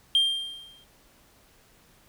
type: tone with exponential decay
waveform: triangle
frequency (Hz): 3186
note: G7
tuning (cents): +27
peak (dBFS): -14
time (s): 0.15-0.84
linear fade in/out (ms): 1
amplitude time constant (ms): 150
effects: tanh soft clip ceiling -12 dBFS + pink hiss -59 dBFS RMS until 2.08 s

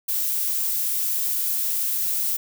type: noise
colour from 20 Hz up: violet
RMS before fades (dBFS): -24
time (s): 0.08-2.37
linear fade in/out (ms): 10
effects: none

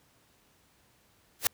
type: noise with exponential growth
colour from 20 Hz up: white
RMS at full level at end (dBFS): -20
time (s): 1.39-1.47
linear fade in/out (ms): 2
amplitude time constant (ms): 16
effects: pink hiss -65 dBFS RMS until 1.53 s + high-pass 60 Hz 12 dB/octave

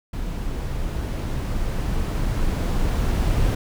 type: noise with level ramp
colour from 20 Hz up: brown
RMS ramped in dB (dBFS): -28 to -19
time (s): 0.13-3.55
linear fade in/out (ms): 5
effects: none

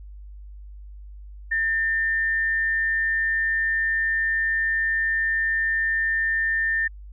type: tone with frequency modulation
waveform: sine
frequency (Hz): 1800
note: A6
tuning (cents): +39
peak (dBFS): -20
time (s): 1.51-6.88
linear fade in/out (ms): 10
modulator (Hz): 153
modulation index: 0.22
effects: added 50 Hz sine -38 dBFS peak until 7.12 s

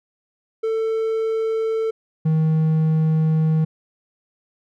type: tone pair in turn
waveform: triangle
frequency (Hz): 445.2 / 158.09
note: A4 / D#3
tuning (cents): +20 / +28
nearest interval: octave + tritone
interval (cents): 1792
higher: first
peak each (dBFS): -17 / -13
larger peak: second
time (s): 0.63-1.91 / 2.25-3.65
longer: second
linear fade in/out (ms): 10
effects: none

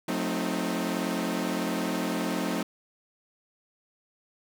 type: chord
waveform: sawtooth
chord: F# diminished seventh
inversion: none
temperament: equal with one note detuned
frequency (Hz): 180.56 / 220 / 261.6 / 311.1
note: F#3 / A3 / C4 / Eb4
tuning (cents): -42 / 0 / 0 / 0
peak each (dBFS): -29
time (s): 0.08-2.63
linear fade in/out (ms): 5
effects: none

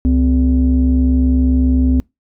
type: tone pair together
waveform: sine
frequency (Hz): 67.7 / 255.6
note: C#2 / C4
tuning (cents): -40 / -40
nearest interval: octave + major seventh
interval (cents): 2300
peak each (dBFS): -11 / -12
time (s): 0.05-2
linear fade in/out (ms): 0
effects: noise-tail reverb RT60 0.2 s tail -26 dB re dry + tanh soft clip ceiling -5 dBFS

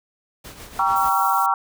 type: noise with tremolo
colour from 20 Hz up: pink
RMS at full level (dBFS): -37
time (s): 0.44-1.1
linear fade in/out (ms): 10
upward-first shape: triangle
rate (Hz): 6.8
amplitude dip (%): 65
type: chord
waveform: sine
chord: G diminished seventh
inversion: none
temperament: just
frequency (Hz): 784 / 940.8 / 1128.9 / 1354.7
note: G5 / Bb5 / Db6 / Fb6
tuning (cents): 0 / +16 / +31 / +47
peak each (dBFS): -22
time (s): 0.79-1.54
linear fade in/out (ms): 2
type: noise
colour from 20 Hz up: violet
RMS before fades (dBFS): -32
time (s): 0.96-1.46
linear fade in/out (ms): 0
effects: none

